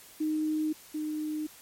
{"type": "tone pair in turn", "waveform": "sine", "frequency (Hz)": [309.2, 306], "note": ["D#4", "D#4"], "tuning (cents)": [-11, -29], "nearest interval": "unison", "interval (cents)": 18, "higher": "first", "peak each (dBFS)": [-26, -30], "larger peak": "first", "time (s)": [[0.2, 0.73], [0.94, 1.47]], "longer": "neither", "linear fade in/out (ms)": 10, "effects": ["white hiss -52 dBFS RMS until 1.61 s", "MP3 64 kbps"]}